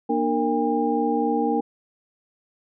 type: tone cluster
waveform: sine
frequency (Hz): 237.4 / 301.1 / 461.1 / 804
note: A#3 / D4 / A#4 / G5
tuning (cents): +32 / +43 / -19 / +44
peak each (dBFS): -25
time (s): 0.09-1.61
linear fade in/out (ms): 10
effects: none